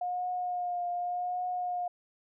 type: tone with vibrato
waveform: sine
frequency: 715 Hz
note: F5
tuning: 41 cents sharp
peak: -30 dBFS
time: 0.01-1.88 s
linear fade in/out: 5 ms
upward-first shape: triangle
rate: 0.86 Hz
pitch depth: 27 cents each way
effects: none